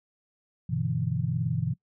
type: chord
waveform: sine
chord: E minor seventh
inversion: first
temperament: equal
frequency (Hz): 98 / 123.47 / 146.83 / 164.81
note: G2 / B2 / D3 / E3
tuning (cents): 0 / 0 / 0 / 0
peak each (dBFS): -34 / -29 / -32 / -30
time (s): 0.69-1.74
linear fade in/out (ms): 10
effects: noise-tail reverb RT60 0.1 s tail -22 dB re dry